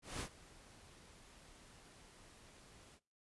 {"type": "noise with ADSR envelope", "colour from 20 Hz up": "pink", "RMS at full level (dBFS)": -42, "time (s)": [0.02, 3], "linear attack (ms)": 190, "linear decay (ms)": 76, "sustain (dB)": -19, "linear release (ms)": 60, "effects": ["noise-tail reverb RT60 0.4 s tail -23 dB re dry", "resampled to 24000 Hz"]}